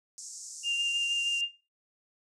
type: band-pass noise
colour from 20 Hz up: white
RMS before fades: -44 dBFS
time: 0.18-1.41 s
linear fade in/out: 0 ms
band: 5500 to 8200 Hz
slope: 48 dB/octave
type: tone with vibrato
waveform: sine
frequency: 2794 Hz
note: F7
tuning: in tune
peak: -26 dBFS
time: 0.63-1.49 s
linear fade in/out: 50 ms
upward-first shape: triangle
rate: 6.4 Hz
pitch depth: 11 cents each way
effects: noise-tail reverb RT60 0.3 s tail -17 dB re dry